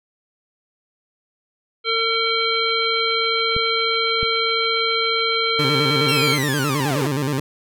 harmonic tone, 453.6 Hz, A#4, 47 cents flat, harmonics 1 / 3 / 5 / 7 / 9, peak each -24 / -24 / -24 / -24 / -24 dBFS, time 1.84-6.39 s, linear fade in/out 50 ms
clicks, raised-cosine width 5 ms, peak -15 dBFS, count 2, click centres 3.565 / 4.23 s
20% pulse tone with vibrato, 140 Hz, C#3, 18 cents sharp, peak -15 dBFS, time 5.59-7.4 s, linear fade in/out 2 ms, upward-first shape square, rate 9.5 Hz, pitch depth 100 cents each way
sawtooth linear sweep, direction down, 2802 to 284 Hz, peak -20 dBFS, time 6.08-7.08 s, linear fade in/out 10 ms
effects none

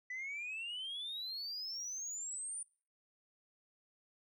sine exponential sweep, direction up, 1974 to 9397 Hz, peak -38 dBFS, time 0.1-2.63 s, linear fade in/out 5 ms, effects noise-tail reverb RT60 0.4 s tail -24 dB re dry + tanh soft clip ceiling -38 dBFS

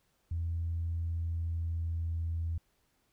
sine tone with pitch glide, 83.7 to 82.83 Hz, E2 to E2, +27 to +9 cents, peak -30 dBFS, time 0.31-2.58 s, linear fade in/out 5 ms, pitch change -18 cents, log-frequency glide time 0.92-2.25 s, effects tanh soft clip ceiling -26 dBFS + pink hiss -74 dBFS RMS until 3.12 s

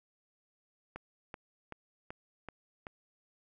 click train, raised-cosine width 0.5 ms, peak -27 dBFS, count 6, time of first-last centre 0.96-2.868 s, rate 2.62 Hz, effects none

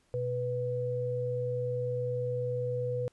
sine tone pair together, 123.56 / 493.9 Hz, B2 / B4, +1 / 0 cents, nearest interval 2 octaves, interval 2399 cents, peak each -34 / -31 dBFS, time 0.14-3.08 s, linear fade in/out 0 ms, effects pink hiss -70 dBFS RMS until 3.12 s + resampled to 24000 Hz

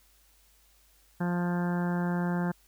harmonic tone, 175.6 Hz, F3, 10 cents sharp, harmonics 1 / 2 / 3 / 4 / 5 / 6 / 7 / 8 / 9 / 10, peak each -27 / -37 / -41 / -41 / -40 / -45 / -49 / -45 / -42 / -49 dBFS, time 1.2-2.52 s, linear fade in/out 10 ms, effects added 50 Hz sine -64 dBFS peak until 2.67 s + white hiss -64 dBFS RMS until 2.67 s

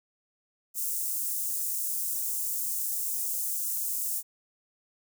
white high-pass noise, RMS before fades -31 dBFS, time 0.74-4.23 s, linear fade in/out 50 ms, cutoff 7200 Hz, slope 24 dB/octave, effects none

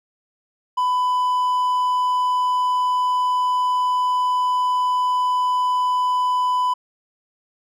triangle tone, 999 Hz, B5, 20 cents sharp, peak -15 dBFS, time 0.77-6.74 s, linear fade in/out 10 ms, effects none

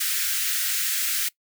white high-pass noise, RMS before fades -25 dBFS, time 0-1.29 s, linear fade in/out 10 ms, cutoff 1400 Hz, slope 48 dB/octave, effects noise-tail reverb RT60 0.1 s tail -21 dB re dry

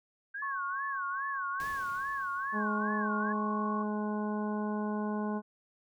sine tone with vibrato, 1563 Hz, G6, 6 cents flat, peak -36 dBFS, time 0.34-3.33 s, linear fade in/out 10 ms, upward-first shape sine, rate 2.4 Hz, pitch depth 180 cents each way
sine tone, 1100 Hz, C#6, 14 cents flat, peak -34 dBFS, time 0.42-3.83 s, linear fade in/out 5 ms
pink noise with exponential decay, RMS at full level -46 dBFS, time 1.6-3.31 s, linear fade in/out 0 ms, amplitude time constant 370 ms
harmonic tone, 210.7 Hz, G#3, 25 cents sharp, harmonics 1 / 2 / 3 / 4 / 5 / 7, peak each -32 / -39 / -43 / -42 / -42 / -48 dBFS, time 2.52-5.42 s, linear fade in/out 50 ms
effects none

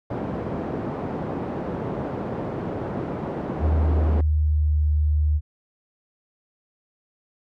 pink band-pass noise, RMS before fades -29 dBFS, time 0.1-4.21 s, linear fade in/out 5 ms, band 130 to 690 Hz, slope 12 dB/octave
sine tone with pitch glide, 77.78 to 75.39 Hz, D#2 to D2, 0 to +46 cents, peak -17 dBFS, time 3.59-5.41 s, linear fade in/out 50 ms, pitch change -54 cents, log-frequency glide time 3.73-4.77 s
effects none

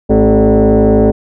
sine tone with frequency modulation, 107.5 Hz, A2, 40 cents flat, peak -4 dBFS, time 0.09-1.12 s, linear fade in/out 20 ms, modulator 163 Hz, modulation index 3, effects tanh soft clip ceiling -2 dBFS

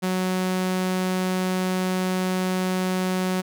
sawtooth tone, 185 Hz, F#3, in tune, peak -18 dBFS, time 0.02-3.42 s, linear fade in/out 20 ms, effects none

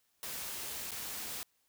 white noise with dropouts, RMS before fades -41 dBFS, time 0.23-1.43 s, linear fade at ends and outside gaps 0 ms, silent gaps 0.908-0.917 s, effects white hiss -75 dBFS RMS until 1.68 s

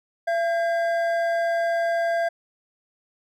triangle tone pair together, 676 / 1607.8 Hz, E5 / G6, +43 / +43 cents, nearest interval octave + minor third, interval 1500 cents, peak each -19 / -28 dBFS, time 0.27-2.29 s, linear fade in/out 10 ms, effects none

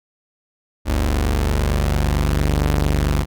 sawtooth tone pair together, 48.89 / 73.2 Hz, G1 / D2, -4 / -5 cents, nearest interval perfect fifth, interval 699 cents, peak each -15 dBFS, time 0.85-3.26 s, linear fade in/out 50 ms, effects none

